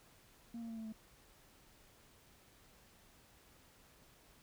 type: tone with pitch steps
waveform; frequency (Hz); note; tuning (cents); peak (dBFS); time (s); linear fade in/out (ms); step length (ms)
sine; 233.1 / 229.5 / 225.9 / 222.4 / 219; A#3 / A#3 / A3 / A3 / A3; 0 / -27 / +46 / +19 / -8; -40; 0.54-0.925; 5; 77
effects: tanh soft clip ceiling -42 dBFS + pink hiss -65 dBFS RMS until 4.42 s